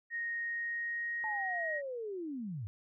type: tone with pitch glide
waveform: sine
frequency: 1864.7 to 1885.3 Hz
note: A#6 to A#6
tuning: 0 to +19 cents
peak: -34 dBFS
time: 0.1-1.82 s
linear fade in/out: 50 ms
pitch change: +19 cents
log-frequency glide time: 0.4-1.65 s
type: linear sweep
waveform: sine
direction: down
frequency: 881 to 91.4 Hz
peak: -37 dBFS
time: 1.24-2.67 s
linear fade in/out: 0 ms
effects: none